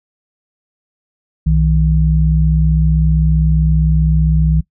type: tone pair together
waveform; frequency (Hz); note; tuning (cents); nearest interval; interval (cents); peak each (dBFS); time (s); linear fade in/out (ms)
sine; 62.6 / 158; B1 / D#3; +24 / +27; octave + major third; 1603; -12; 1.46-4.61; 10
effects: noise-tail reverb RT60 0.1 s tail -21 dB re dry